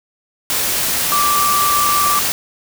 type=tone in noise; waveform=sine; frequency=1170 Hz; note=D6; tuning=7 cents flat; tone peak=-14 dBFS; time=1.12-2.19 s; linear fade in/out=0 ms; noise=white; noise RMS=-18 dBFS; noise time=0.5-2.32 s; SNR=+1 dB; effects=none